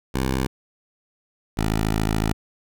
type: tone pair in turn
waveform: 10% pulse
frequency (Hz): 65.41 / 53.85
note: C2 / A1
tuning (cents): 0 / -37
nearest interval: minor third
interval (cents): 337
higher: first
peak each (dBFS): -13 / -12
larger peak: second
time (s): 0.14-0.47 / 1.57-2.33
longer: second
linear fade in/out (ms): 10
effects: none